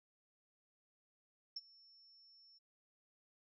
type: tone with ADSR envelope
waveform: sine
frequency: 5400 Hz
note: E8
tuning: 41 cents sharp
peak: -39 dBFS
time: 1.56-2.59 s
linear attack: 6 ms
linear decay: 34 ms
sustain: -23 dB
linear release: 17 ms
effects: none